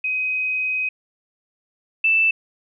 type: tone pair in turn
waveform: sine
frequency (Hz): 2519 / 2647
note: D#7 / E7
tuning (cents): +21 / +7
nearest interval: minor second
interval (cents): 86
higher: second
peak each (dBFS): -20 / -14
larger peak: second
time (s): 0.04-0.89 / 2.04-2.31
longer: first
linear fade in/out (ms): 5
effects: none